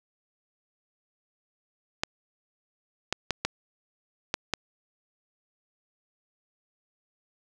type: clicks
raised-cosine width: 0.2 ms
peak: -8 dBFS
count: 6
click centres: 2.035 / 3.126 / 3.307 / 3.45 / 4.341 / 4.537 s
effects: none